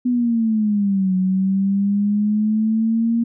sine exponential two-way sweep, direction down then up, 250 to 185 to 233.8 Hz, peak -15 dBFS, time 0.05-3.24 s, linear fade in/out 10 ms, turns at 1.15 s, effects none

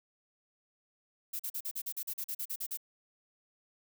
violet noise bursts, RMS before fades -37 dBFS, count 14, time 1.33-2.773 s, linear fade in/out 10 ms, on 65 ms, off 41 ms, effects none

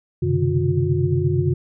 sine tone cluster, 94.6 / 128.7 / 137.3 / 151.7 / 358.8 Hz, F#2 / C3 / C#3 / D#3 / F4, +39 / -28 / -16 / -44 / +47 cents, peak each -23 dBFS, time 0.22-1.54 s, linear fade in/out 10 ms, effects none

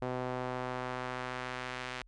sawtooth tone with band-pass filter sweep, 126.5 Hz, B2, 42 cents sharp, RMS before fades -38 dBFS, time 0.02-2.02 s, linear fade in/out 0 ms, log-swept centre 610 to 2300 Hz, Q 0.89, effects added 42 Hz sine -56 dBFS peak until 2.07 s + resampled to 22050 Hz

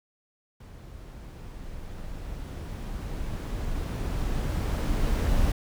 brown noise with level ramp, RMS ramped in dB -44 to -23 dBFS, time 0.6-5.52 s, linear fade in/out 5 ms, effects none

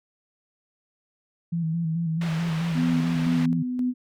sine tone with vibrato, 164.7 Hz, E3, 1 cent flat, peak -23 dBFS, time 1.52-3.63 s, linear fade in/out 10 ms, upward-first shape square, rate 4.6 Hz, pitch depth 43 cents each way
white low-pass noise, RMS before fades -38 dBFS, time 2.21-3.46 s, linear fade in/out 5 ms, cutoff 2500 Hz, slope 12 dB/octave
sine tone with tremolo, 250 Hz, B3, 21 cents sharp, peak -21 dBFS, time 2.74-3.94 s, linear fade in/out 50 ms, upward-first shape square, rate 1.9 Hz, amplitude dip 40%
effects none

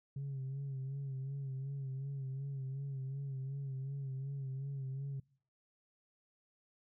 sine tone with vibrato, 135.8 Hz, C#3, 35 cents flat, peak -36 dBFS, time 0.16-5.2 s, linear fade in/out 5 ms, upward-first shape sine, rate 2.7 Hz, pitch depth 51 cents each way, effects noise-tail reverb RT60 0.6 s tail -26 dB re dry + tanh soft clip ceiling -36 dBFS

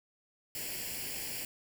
white noise with comb filter, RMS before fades -39 dBFS, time 0.55-1.45 s, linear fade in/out 2 ms, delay 0.4 ms, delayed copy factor +0.75, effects none

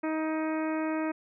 harmonic tone with a mistuned harmonic, 314.7 Hz, D#4, 20 cents sharp, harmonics 1 / 2 / 3 / 4 / 5 / 6 / 7 / 8, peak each -29 / -35 / -39 / -41 / -43 / -45 / -46 / -47 dBFS, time 0.03-1.12 s, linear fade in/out 10 ms, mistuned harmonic 8, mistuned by -16 cents, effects none

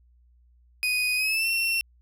35% pulse tone with pitch glide, 2489 to 2714 Hz, D#7 to E7, 0 to +50 cents, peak -21 dBFS, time 0.83-1.81 s, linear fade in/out 0 ms, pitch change +150 cents, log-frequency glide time 1.16-1.49 s, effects added 60 Hz sine -56 dBFS peak until 2.01 s

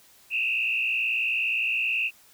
sine tone with frequency modulation, 2637 Hz, E7, in tune, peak -23 dBFS, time 0.3-2.11 s, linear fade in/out 50 ms, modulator 58.9 Hz, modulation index 2.4, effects white hiss -56 dBFS RMS until 2.33 s

